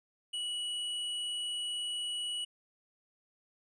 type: tone with hard clipping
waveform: sine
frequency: 2934 Hz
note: F#7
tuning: 15 cents flat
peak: -35 dBFS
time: 0.33-2.45 s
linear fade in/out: 10 ms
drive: 15 dB
effects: resampled to 22050 Hz